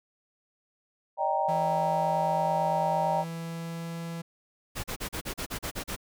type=chord; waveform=sine; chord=Eb major seventh; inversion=third; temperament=equal with one note detuned; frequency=573.3 / 622.3 / 784 / 932.3 Hz; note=D5 / Eb5 / G5 / Bb5; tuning=-42 / 0 / 0 / 0 cents; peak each=-33 / -31 / -28 / -29 dBFS; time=1.17-3.25 s; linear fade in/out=50 ms
type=tone with pitch glide; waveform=45% pulse; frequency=164.81 to 167.21 Hz; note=E3 to E3; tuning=0 to +25 cents; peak=-34 dBFS; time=1.48-4.22 s; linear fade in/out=10 ms; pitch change=+25 cents; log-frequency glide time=2.91-4.02 s
type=noise bursts; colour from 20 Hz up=pink; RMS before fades=-34 dBFS; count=10; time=4.75-5.964 s; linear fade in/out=20 ms; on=89 ms; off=36 ms
effects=none